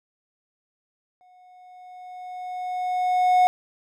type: tone with exponential growth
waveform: triangle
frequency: 730 Hz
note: F#5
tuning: 24 cents flat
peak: -11 dBFS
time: 1.21-3.47 s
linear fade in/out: 0 ms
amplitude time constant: 490 ms
effects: none